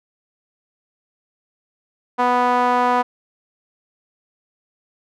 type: tone with band-pass filter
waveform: sawtooth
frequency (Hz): 246.9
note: B3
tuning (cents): 0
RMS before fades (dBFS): -17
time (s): 2.18-3.03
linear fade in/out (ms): 20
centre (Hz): 940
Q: 2.5
effects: none